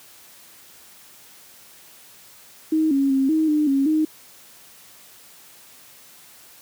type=tone with pitch steps; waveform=sine; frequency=314.8 / 275 / 268.6 / 315.3 / 301.8 / 273.8 / 311.1 Hz; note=D#4 / C#4 / C4 / D#4 / D4 / C#4 / D#4; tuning=+20 / -14 / +46 / +23 / +47 / -21 / 0 cents; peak=-16 dBFS; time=2.72-4.05 s; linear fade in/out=5 ms; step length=190 ms; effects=white hiss -48 dBFS RMS until 6.61 s + high-pass 80 Hz 12 dB/octave